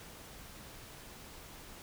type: silence
effects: pink hiss -51 dBFS RMS until 1.82 s